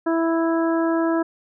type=harmonic tone; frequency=329.6 Hz; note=E4; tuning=in tune; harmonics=1 / 2 / 3 / 4 / 5; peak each=-19 / -25 / -29 / -31 / -33 dBFS; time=0.06-1.23 s; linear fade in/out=10 ms; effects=none